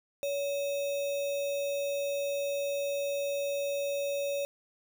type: tone with sample-and-hold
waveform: sine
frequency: 565 Hz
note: C#5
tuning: 33 cents sharp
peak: -29 dBFS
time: 0.23-4.45 s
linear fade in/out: 0 ms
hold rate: 3150 Hz
effects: none